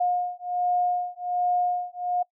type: beating tone pair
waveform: sine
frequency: 715 / 716.3 Hz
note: F5 / F5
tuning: +41 / +44 cents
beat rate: 1.3 Hz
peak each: -26 dBFS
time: 0-2.23 s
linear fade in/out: 10 ms
effects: noise-tail reverb RT60 0.1 s tail -23 dB re dry